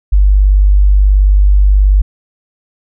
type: tone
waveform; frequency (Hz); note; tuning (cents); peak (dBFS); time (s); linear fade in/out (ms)
sine; 49.29; G1; +10; -4; 0.12-2.02; 10
effects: none